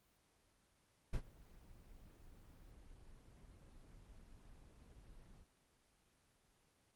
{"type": "noise with ADSR envelope", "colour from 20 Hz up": "brown", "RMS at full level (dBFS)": -37, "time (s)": [1.13, 5.46], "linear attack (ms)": 8, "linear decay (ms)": 73, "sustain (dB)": -23, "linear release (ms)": 57, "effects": ["pink hiss -75 dBFS RMS until 6.95 s", "Opus 24 kbps"]}